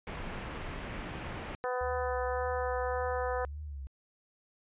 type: low-pass noise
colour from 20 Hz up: pink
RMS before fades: -40 dBFS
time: 0.07-1.55 s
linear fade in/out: 0 ms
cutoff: 2900 Hz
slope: 24 dB/octave
type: harmonic tone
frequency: 250.6 Hz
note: B3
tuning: 25 cents sharp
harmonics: 2 / 3 / 4 / 5 / 6 / 7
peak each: -33 / -37 / -39 / -41 / -43 / -44 dBFS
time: 1.64-3.45 s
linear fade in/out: 0 ms
type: tone with vibrato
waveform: sine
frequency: 70.3 Hz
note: C#2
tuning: 25 cents sharp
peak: -38 dBFS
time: 1.81-3.87 s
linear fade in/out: 0 ms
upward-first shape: triangle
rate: 1.8 Hz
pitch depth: 150 cents each way
effects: resampled to 8000 Hz